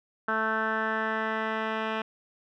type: tone with low-pass filter sweep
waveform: 10% pulse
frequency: 220 Hz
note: A3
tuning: in tune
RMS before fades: -29 dBFS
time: 0.28-2.02 s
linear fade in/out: 5 ms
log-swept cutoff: 1500 to 2300 Hz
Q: 5.6
effects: none